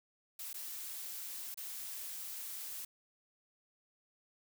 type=noise with dropouts; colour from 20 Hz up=blue; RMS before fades=-44 dBFS; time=0.39-2.85 s; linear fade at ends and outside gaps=5 ms; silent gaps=0.531-0.541 / 1.544-1.573 s; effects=none